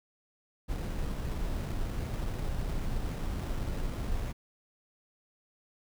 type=noise with sample-and-hold; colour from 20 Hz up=brown; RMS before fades=-33 dBFS; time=0.68-4.33 s; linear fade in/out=20 ms; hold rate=4410 Hz; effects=none